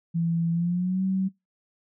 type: tone with pitch glide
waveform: sine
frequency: 167.3 to 189.97 Hz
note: E3 to F#3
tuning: +26 to +46 cents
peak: -22 dBFS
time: 0.14-1.29 s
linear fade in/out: 20 ms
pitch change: +220 cents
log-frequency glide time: 0.52-1.03 s
effects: noise-tail reverb RT60 0.2 s tail -23 dB re dry